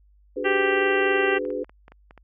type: chord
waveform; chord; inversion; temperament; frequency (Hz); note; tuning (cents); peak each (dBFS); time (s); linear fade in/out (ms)
sine; G# half-diminished seventh; second; equal with one note detuned; 293.7 / 370 / 415.3 / 504.3; D4 / F#4 / G#4 / B4; 0 / 0 / 0 / +36; -33 / -33 / -31 / -29; 0.36-1.64; 10
type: harmonic tone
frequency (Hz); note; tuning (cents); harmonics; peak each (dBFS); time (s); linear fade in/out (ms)
392; G4; 0; 1 / 2 / 3 / 4 / 5 / 6 / 7 / 8; -22 / -30 / -32 / -27 / -27 / -37 / -29 / -39; 0.44-1.39; 20
type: clicks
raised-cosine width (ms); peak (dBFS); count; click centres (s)
0.5; -31; 10; 1.235 / 1.381 / 1.452 / 1.504 / 1.645 / 1.695 / 1.881 / 1.92 / 2.109 / 2.177
effects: added 50 Hz sine -54 dBFS peak until 2.23 s